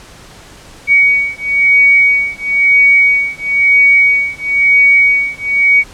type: beating tone pair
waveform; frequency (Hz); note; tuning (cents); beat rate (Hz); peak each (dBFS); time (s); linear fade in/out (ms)
sine; 2248 / 2249; C#7 / C#7; +24 / +24; 1; -10; 0.87-5.84; 50
effects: pink hiss -37 dBFS RMS until 5.93 s + low-pass 9000 Hz 12 dB/octave